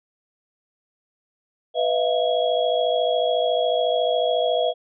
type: tone cluster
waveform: sine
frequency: 496.2 / 637 / 691 / 3319 Hz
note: B4 / D#5 / F5 / G#7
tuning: +8 / +41 / -19 / -2 cents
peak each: -23 / -22 / -24 / -30 dBFS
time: 1.74-4.74 s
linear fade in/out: 50 ms
effects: none